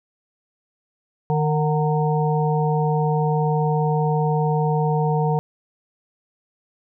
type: harmonic tone with a mistuned harmonic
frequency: 153.4 Hz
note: D#3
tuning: 24 cents flat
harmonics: 1 / 3 / 5 / 6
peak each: -19 / -24 / -26 / -27 dBFS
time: 1.3-5.39 s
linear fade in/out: 0 ms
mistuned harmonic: 5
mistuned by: -58 cents
effects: none